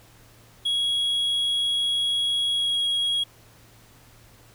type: tone with pitch glide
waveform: triangle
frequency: 3322 to 3303 Hz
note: G#7 to G#7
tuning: 0 to -10 cents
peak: -20 dBFS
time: 0.65-3.24 s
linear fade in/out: 10 ms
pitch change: -10 cents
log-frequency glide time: 2.52-2.77 s
effects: added 114 Hz sine -55 dBFS peak until 4.54 s + pink hiss -54 dBFS RMS until 4.54 s